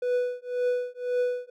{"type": "tone with tremolo", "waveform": "triangle", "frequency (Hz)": 493.9, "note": "B4", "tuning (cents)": 0, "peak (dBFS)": -19, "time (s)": [0.02, 1.5], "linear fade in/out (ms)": 5, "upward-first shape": "triangle", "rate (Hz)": 1.9, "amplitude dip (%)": 100, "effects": []}